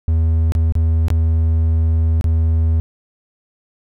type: tone with dropouts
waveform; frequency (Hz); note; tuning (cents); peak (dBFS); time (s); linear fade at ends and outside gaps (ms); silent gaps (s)
triangle; 80.9; E2; -32; -10; 0.08-2.8; 0; 0.521-0.551 / 0.723-0.753 / 1.083-1.103 / 2.211-2.242
effects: none